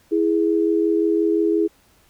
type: tone pair together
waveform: sine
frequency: 329.6 / 415.3 Hz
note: E4 / G#4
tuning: 0 / 0 cents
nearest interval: major third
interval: 400 cents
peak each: -18 / -19 dBFS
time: 0.11-1.68 s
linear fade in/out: 20 ms
effects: pink hiss -57 dBFS RMS until 2.09 s